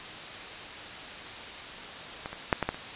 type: clicks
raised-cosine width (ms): 0.5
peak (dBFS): -20 / -23 / -6 / -12 / -12 / -25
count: 6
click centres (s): 2.259 / 2.33 / 2.528 / 2.627 / 2.69 / 2.745
effects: white hiss -40 dBFS RMS until 2.95 s + resampled to 8000 Hz